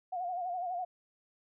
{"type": "tone with vibrato", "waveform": "sine", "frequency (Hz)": 718, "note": "F5", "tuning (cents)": 48, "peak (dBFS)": -33, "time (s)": [0.12, 0.85], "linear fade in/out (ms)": 10, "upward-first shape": "sine", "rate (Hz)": 12, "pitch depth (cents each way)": 72, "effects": []}